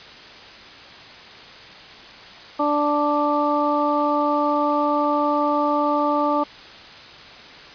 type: harmonic tone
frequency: 293.7 Hz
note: D4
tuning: in tune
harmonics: 1 / 2 / 3 / 4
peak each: -23 / -23 / -23 / -23 dBFS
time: 2.59-6.44 s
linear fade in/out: 10 ms
effects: white hiss -41 dBFS RMS until 7.74 s + resampled to 11025 Hz